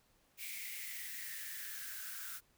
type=noise with high-pass filter sweep; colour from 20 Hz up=blue; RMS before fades=-45 dBFS; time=0.37-2.41 s; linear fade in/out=50 ms; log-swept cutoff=2300 to 1400 Hz; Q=8.3; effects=pink hiss -72 dBFS RMS until 2.57 s